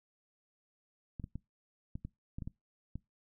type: clicks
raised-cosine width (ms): 5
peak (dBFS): -28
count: 9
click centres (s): 1.198 / 1.241 / 1.356 / 1.955 / 2.05 / 2.385 / 2.422 / 2.475 / 2.956
effects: noise-tail reverb RT60 0.2 s tail -23 dB re dry